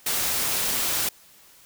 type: noise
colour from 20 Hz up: white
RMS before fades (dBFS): -25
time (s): 0.06-1.09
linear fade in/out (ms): 5
effects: white hiss -53 dBFS RMS until 1.65 s